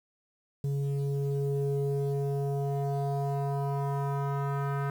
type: tone with low-pass filter sweep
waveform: square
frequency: 140 Hz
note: C#3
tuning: 18 cents sharp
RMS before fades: -30 dBFS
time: 0.64-4.9 s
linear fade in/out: 2 ms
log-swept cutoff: 290 to 1400 Hz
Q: 2.8
effects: 9-bit